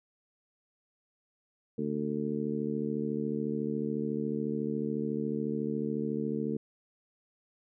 harmonic tone, 74 Hz, D2, 14 cents sharp, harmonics 2 / 3 / 4 / 5 / 6, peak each -39 / -33 / -37 / -39 / -36 dBFS, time 1.78-6.57 s, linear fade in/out 5 ms, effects none

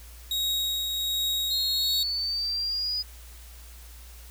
40% pulse tone with tremolo, 3786 Hz, A#7, 26 cents sharp, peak -23 dBFS, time 0.31-2.03 s, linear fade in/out 2 ms, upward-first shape triangle, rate 1.3 Hz, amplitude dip 35%
sine exponential sweep, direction up, 4186 to 4968 Hz, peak -26 dBFS, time 1.5-3.03 s, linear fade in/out 20 ms
effects added 59 Hz sine -44 dBFS peak until 4.3 s + white hiss -51 dBFS RMS until 4.3 s

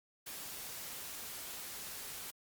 white noise, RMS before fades -45 dBFS, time 0.26-2.31 s, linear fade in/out 10 ms, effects Opus 48 kbps

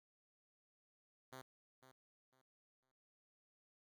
5% pulse tone with echo, 130.4 Hz, C3, 5 cents flat, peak -40 dBFS, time 1.32-1.42 s, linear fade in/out 10 ms, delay 500 ms, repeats 3, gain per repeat -12 dB, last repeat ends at 2.92 s, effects none

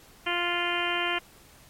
harmonic tone with a mistuned harmonic, 349.2 Hz, F4, in tune, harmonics 1 / 2 / 3 / 4 / 5 / 6 / 7 / 8 / 9, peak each -34 / -34 / -34 / -34 / -34 / -34 / -34 / -34 / -34 dBFS, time 0.26-1.19 s, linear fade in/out 10 ms, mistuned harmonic 9, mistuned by -25 cents, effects pink hiss -54 dBFS RMS until 1.69 s + MP3 64 kbps

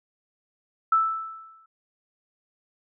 sine tone with exponential decay, 1318.5 Hz, E6, in tune, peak -15 dBFS, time 0.92-1.66 s, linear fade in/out 5 ms, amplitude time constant 160 ms, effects none

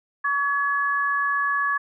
sine tone pair together, 1131.9 / 1696 Hz, C#6 / G#6, +36 / +36 cents, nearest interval perfect fifth, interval 700 cents, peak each -23 dBFS, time 0.24-1.78 s, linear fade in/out 10 ms, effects none

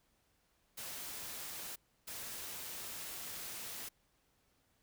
white noise bursts at uneven times, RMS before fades -45 dBFS, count 2, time 0.77-1.76 / 2.07-3.89 s, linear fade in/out 10 ms, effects pink hiss -75 dBFS RMS until 4.82 s

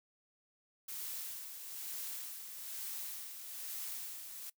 blue noise with tremolo, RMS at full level -42 dBFS, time 0.88-4.5 s, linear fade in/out 5 ms, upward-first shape sine, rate 1.1 Hz, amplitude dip 50%, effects noise-tail reverb RT60 0.1 s tail -22 dB re dry

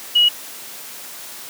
sine tone, 2906 Hz, F#7, 32 cents flat, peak -10 dBFS, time 0.15-0.29 s, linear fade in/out 10 ms, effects white hiss -35 dBFS RMS until 1.49 s + high-pass 200 Hz 12 dB/octave

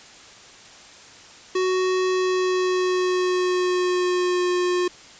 square tone with pitch glide, 371 to 358.6 Hz, F#4 to F4, +5 to +46 cents, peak -20 dBFS, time 1.55-4.88 s, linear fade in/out 5 ms, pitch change -59 cents, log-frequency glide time 2.07-4.51 s, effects white hiss -45 dBFS RMS until 5.19 s + resampled to 16000 Hz

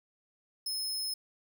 sawtooth tone, 5180 Hz, E8, 31 cents flat, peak -30 dBFS, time 0.66-1.14 s, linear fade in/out 5 ms, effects none

